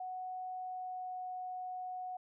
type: tone with pitch glide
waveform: sine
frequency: 740 to 735.7 Hz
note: F#5 to F#5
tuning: 0 to -10 cents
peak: -39 dBFS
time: 0-2.17 s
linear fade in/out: 5 ms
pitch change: -10 cents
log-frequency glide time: 0.5-1.25 s
effects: none